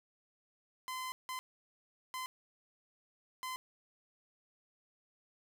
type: tone bursts at uneven times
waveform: sawtooth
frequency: 1027 Hz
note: C6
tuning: 33 cents flat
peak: -35 dBFS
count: 4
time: 0.88-1.12 / 1.29-1.39 / 2.14-2.26 / 3.43-3.56 s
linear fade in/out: 0 ms
effects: none